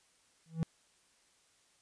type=tone with exponential growth; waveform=triangle; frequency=162.6 Hz; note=E3; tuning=23 cents flat; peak=-24 dBFS; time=0.46-0.63 s; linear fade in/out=0 ms; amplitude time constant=36 ms; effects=white hiss -69 dBFS RMS until 1.81 s + resampled to 22050 Hz